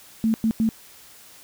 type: tone bursts at uneven times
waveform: sine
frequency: 222.7 Hz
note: A3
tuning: 21 cents sharp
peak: -17 dBFS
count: 3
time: 0.24-0.34 / 0.44-0.51 / 0.6-0.69 s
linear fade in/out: 0 ms
effects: white hiss -48 dBFS RMS until 1.43 s